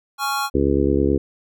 square chord, Db major, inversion second, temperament just, 831.5 / 1108.7 / 1385.9 Hz, Ab5 / Db6 / F6, +2 / 0 / -14 cents, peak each -26 / -26 / -26 dBFS, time 0.18-0.5 s, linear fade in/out 50 ms
harmonic tone, 69.3 Hz, C#2, in tune, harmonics 1 / 2 / 3 / 4 / 5 / 6 / 7, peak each -23 / -26 / -27 / -21 / -21 / -22 / -26 dBFS, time 0.54-1.18 s, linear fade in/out 10 ms
effects none

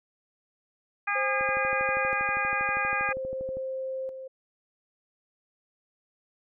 harmonic tone, 407.1 Hz, G#4, 35 cents flat, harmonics 2 / 3 / 4 / 5 / 6, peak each -33 / -31 / -30 / -34 / -31 dBFS, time 1.07-3.13 s, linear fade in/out 10 ms
sine tone with tremolo, 526 Hz, C5, 9 cents sharp, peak -30 dBFS, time 1.15-4.28 s, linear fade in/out 10 ms, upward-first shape square, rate 0.51 Hz, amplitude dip 55%
click train, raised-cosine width 2 ms, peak -28 dBFS, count 28, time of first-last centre 1.41-3.57 s, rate 12.5 Hz
effects none

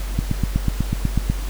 click train, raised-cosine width 5 ms, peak -6 dBFS, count 10, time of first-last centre 0.19-1.3 s, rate 8.11 Hz, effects added 47 Hz sine -23 dBFS peak until 1.49 s + pink hiss -36 dBFS RMS until 1.49 s

